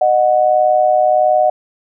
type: tone pair together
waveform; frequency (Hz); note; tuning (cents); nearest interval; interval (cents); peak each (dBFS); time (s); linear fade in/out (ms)
sine; 614.6 / 736; D#5 / F#5; -21 / -9; minor third; 312; -12; 0.01-1.5; 5
effects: none